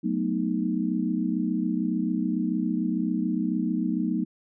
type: chord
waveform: sine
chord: B dominant seventh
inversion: second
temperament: equal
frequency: 185 / 220 / 246.9 / 311.1 Hz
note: F#3 / A3 / B3 / D#4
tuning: 0 / 0 / 0 / 0 cents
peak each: -29 dBFS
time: 0.03-4.25 s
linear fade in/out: 20 ms
effects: none